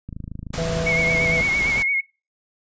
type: click train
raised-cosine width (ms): 5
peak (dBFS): -20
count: 38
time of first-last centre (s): 0.09-1.486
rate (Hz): 26.5
type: noise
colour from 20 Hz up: pink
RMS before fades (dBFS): -29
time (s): 0.53-1.83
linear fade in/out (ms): 10
type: harmonic tone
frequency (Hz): 164.81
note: E3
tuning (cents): 0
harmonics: 1 / 3 / 4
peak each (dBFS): -27 / -27 / -27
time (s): 0.58-1.41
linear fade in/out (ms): 2
type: tone with vibrato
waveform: sine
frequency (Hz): 2196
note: C#7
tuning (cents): -17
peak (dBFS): -18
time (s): 0.86-2.01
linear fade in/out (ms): 10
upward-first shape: sine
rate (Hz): 8.8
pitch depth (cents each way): 44
effects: noise-tail reverb RT60 0.3 s tail -24 dB re dry + resampled to 16000 Hz